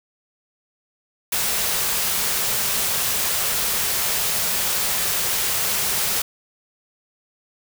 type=band-stop noise; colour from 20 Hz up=white; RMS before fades=-22 dBFS; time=1.32-6.22 s; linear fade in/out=5 ms; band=240 to 350 Hz; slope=96 dB/octave; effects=none